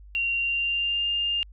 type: tone with pitch glide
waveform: sine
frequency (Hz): 2760 to 2808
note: F7 to F7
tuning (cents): -21 to +9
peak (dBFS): -23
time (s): 0.15-1.43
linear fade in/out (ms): 0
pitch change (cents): +30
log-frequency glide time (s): 0.34-1.07
effects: added 50 Hz sine -44 dBFS peak until 1.52 s